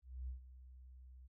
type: tone with ADSR envelope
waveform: sine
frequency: 63.5 Hz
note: B1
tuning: 49 cents sharp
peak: -40 dBFS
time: 0.02-1.28 s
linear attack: 260 ms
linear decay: 120 ms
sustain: -14 dB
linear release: 21 ms
effects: none